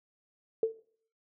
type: tone with exponential decay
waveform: sine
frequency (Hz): 447.4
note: A4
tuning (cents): +29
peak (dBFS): -20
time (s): 0.63-0.79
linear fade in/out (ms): 2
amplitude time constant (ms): 34
effects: noise-tail reverb RT60 0.5 s tail -18 dB re dry